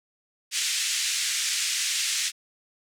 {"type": "band-pass noise", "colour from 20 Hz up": "white", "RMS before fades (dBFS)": -27, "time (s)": [0.51, 2.32], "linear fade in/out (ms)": 50, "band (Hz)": [1900, 8100], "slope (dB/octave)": 24, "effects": []}